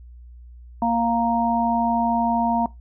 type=harmonic tone; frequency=233.1 Hz; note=A#3; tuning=in tune; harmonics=1 / 3 / 4; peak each=-22 / -23 / -22 dBFS; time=0.82-2.66 s; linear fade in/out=2 ms; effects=noise-tail reverb RT60 0.2 s tail -20 dB re dry + added 60 Hz sine -40 dBFS peak until 2.8 s